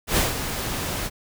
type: noise with ADSR envelope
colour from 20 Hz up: pink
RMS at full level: -19 dBFS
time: 0.07-1.1 s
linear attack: 98 ms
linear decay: 160 ms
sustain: -9 dB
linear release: 40 ms
effects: none